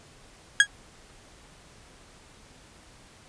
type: tone with exponential decay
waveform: 35% pulse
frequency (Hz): 1647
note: G#6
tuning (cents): -15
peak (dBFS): -8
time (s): 0.6-0.67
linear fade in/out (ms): 2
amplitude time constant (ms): 15
effects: pink hiss -53 dBFS RMS until 3.28 s + resampled to 22050 Hz